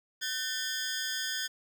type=ring-modulated tone; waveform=15% pulse; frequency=1661.2 Hz; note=G#6; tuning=in tune; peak=-22 dBFS; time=0.21-1.48 s; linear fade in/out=20 ms; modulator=137 Hz; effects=10-bit